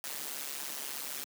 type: noise with amplitude modulation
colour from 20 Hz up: white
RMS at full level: -36 dBFS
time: 0.04-1.24 s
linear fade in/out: 0 ms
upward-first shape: sine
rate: 141 Hz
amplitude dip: 80%
effects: high-pass 200 Hz 12 dB/octave